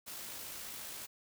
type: noise with amplitude modulation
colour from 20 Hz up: white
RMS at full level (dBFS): -44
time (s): 0.06-1.07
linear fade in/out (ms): 20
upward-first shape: sine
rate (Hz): 54.6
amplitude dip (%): 25
effects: none